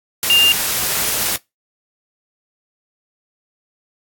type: tone in noise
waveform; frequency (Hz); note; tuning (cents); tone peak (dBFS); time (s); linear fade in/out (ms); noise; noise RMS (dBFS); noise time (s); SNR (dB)
sine; 2800; F7; +4; -9; 0.3-0.52; 0; white; -19; 0.23-1.36; +7
effects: noise-tail reverb RT60 0.2 s tail -22 dB re dry + AAC 64 kbps